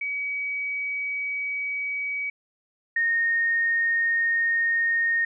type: tone pair in turn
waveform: sine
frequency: 2270 / 1847.2 Hz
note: C#7 / A#6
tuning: +41 / -16 cents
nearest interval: major third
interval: 357 cents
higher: first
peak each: -26 / -20 dBFS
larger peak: second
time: 0.01-2.3 / 2.96-5.25 s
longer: neither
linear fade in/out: 5 ms
effects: none